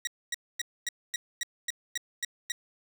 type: tone bursts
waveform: 15% pulse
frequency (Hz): 1910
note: A#6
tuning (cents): +42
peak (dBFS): -23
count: 10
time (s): 0.05-2.52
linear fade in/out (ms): 2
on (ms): 22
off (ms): 250
effects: none